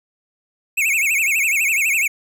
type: tone with vibrato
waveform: square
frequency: 2413 Hz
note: D7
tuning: 46 cents sharp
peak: -16 dBFS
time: 0.77-2.08 s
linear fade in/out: 10 ms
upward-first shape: sine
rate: 12 Hz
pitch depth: 200 cents each way
effects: none